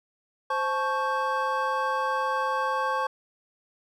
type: tone cluster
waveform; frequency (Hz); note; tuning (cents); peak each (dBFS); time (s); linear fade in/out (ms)
triangle; 523 / 870 / 1108 / 1573; C5 / A5 / C#6 / G6; -1 / -20 / -1 / +6; -29 / -28 / -26 / -31; 0.5-3.07; 5
effects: none